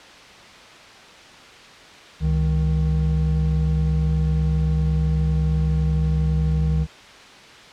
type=tone pair together; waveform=triangle; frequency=68.9 / 156.79 Hz; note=C#2 / D#3; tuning=-10 / +14 cents; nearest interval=octave + major second; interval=1424 cents; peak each=-18 dBFS; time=2.2-6.87 s; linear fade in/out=50 ms; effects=white hiss -43 dBFS RMS until 7.72 s + low-pass 4000 Hz 12 dB/octave